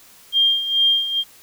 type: tone with tremolo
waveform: sine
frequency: 3202 Hz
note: G7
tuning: 36 cents sharp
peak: -12 dBFS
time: 0.32-1.24 s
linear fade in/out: 50 ms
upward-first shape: sine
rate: 2.3 Hz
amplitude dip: 70%
effects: white hiss -48 dBFS RMS until 1.42 s